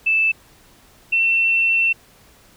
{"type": "tone pair in turn", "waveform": "sine", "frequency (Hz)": [2637, 2696], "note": ["E7", "E7"], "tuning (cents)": [0, 38], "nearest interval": "unison", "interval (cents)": 38, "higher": "second", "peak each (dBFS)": -14, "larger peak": "neither", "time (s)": [[0.06, 0.32], [1.12, 1.93]], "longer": "second", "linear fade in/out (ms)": 10, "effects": ["pink hiss -51 dBFS RMS until 2.56 s"]}